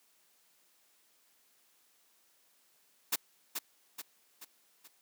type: noise with echo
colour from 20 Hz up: white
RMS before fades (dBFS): -30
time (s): 3.12-3.16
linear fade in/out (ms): 10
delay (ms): 430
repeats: 4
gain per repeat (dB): -6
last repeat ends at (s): 4.88
effects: white hiss -69 dBFS RMS until 5.01 s + high-pass 200 Hz 12 dB/octave